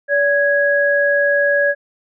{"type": "tone pair together", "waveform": "sine", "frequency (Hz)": [573.2, 1660], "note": ["D5", "G#6"], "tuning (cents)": [-42, -1], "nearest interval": "octave + tritone", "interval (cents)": 1841, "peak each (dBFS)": -15, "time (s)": [0.08, 1.75], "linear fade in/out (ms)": 50, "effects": []}